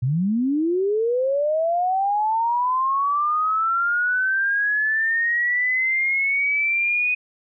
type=linear sweep; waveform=sine; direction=up; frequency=116.54 to 2494 Hz; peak=-18 dBFS; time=0.02-7.15 s; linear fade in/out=10 ms; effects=none